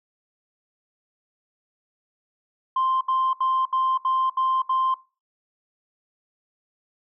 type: tone bursts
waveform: sine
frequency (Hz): 1046.5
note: C6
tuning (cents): 0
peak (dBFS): -18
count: 7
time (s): 2.76-4.942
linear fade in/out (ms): 5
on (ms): 250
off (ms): 72
effects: noise-tail reverb RT60 0.3 s tail -19 dB re dry + tanh soft clip ceiling -16 dBFS